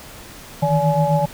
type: tone cluster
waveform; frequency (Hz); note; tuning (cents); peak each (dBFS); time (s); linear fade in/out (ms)
sine; 152.7 / 160.4 / 575 / 845; D#3 / E3 / D5 / G#5; -32 / -47 / -37 / +30; -20; 0.62-1.26; 10
effects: pink hiss -39 dBFS RMS until 1.33 s